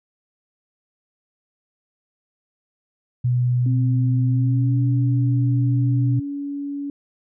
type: tone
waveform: sine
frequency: 123.47 Hz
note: B2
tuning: in tune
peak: -16 dBFS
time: 3.24-6.2 s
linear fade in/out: 10 ms
type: tone with pitch glide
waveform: sine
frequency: 261.6 to 283.6 Hz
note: C4 to C#4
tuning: 0 to +40 cents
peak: -25 dBFS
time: 3.66-6.9 s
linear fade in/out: 2 ms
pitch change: +140 cents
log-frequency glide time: 4.27-4.79 s
effects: none